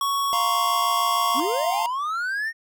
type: tone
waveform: square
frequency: 1113 Hz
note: C#6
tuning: 7 cents sharp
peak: -22 dBFS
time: 0.01-1.4 s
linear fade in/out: 2 ms
type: chord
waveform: square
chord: F suspended fourth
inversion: none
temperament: equal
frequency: 698.5 / 932.3 / 1046.5 Hz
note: F5 / Bb5 / C6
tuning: 0 / 0 / 0 cents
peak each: -29 dBFS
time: 0.33-1.86 s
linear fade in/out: 0 ms
type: linear sweep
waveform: triangle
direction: up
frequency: 220.8 to 1864.7 Hz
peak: -22 dBFS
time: 1.34-2.53 s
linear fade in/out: 50 ms
effects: none